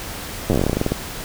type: slowing click train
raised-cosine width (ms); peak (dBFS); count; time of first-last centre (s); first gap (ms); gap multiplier
2; -5; 17; 0.5-0.92; 9; 1.13
effects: pink hiss -31 dBFS RMS until 1.24 s